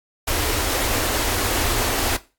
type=band-stop noise; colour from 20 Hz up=pink; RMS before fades=-22 dBFS; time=0.27-2.17 s; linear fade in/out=10 ms; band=110 to 240 Hz; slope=48 dB/octave; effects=noise-tail reverb RT60 0.3 s tail -17 dB re dry + AAC 64 kbps